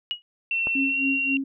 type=tone with exponential decay; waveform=sine; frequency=2900 Hz; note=F#7; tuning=35 cents flat; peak=-20 dBFS; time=0.11-0.22 s; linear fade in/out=0 ms; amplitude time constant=23 ms
type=tone with pitch glide; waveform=sine; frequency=2706 to 2750 Hz; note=E7 to F7; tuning=+45 to -27 cents; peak=-22 dBFS; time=0.51-1.37 s; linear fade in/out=2 ms; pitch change=+28 cents; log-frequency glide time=0.87-0.99 s
type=click; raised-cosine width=1 ms; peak=-19 dBFS; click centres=0.671 s
type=tone with tremolo; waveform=sine; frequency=271.9 Hz; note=C#4; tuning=33 cents flat; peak=-22 dBFS; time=0.75-1.44 s; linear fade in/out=5 ms; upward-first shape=sine; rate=3.7 Hz; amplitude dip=90%
effects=none